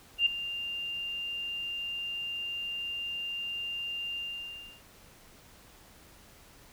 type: tone with ADSR envelope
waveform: sine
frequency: 2794 Hz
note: F7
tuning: in tune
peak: -19 dBFS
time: 0.18-4.82 s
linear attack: 81 ms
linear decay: 6 ms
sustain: -14 dB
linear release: 660 ms
effects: pink hiss -56 dBFS RMS until 6.72 s